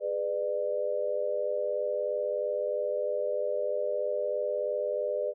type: chord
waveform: sine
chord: G# diminished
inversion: none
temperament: just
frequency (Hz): 415.3 / 498.4 / 598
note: G#4 / B4 / D5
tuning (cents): 0 / +16 / +31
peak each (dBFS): -35 / -32 / -30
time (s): 0-5.34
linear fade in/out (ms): 50
effects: none